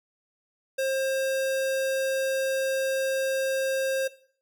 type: tone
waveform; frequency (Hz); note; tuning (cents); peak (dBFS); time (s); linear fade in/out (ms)
square; 533; C5; +32; -25; 0.78-4.08; 10
effects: noise-tail reverb RT60 0.5 s tail -17 dB re dry